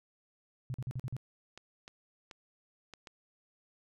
sine tone bursts, 127.1 Hz, C3, 50 cents flat, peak -34 dBFS, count 6, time 0.7-1.166 s, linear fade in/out 0 ms, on 41 ms, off 44 ms
clicks, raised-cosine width 0.2 ms, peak -30 dBFS, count 5, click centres 1.576 / 1.879 / 2.312 / 2.937 / 3.072 s
effects none

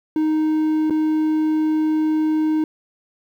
triangle tone with dropouts, 311.1 Hz, D#4, in tune, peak -14 dBFS, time 0.16-2.64 s, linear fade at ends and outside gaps 2 ms, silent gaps 0.899-0.906 s, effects 9-bit

